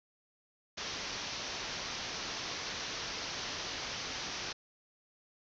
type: low-pass noise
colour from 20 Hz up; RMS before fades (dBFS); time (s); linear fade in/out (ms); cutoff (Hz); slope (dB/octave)
white; -40; 0.77-4.53; 10; 6200; 96
effects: none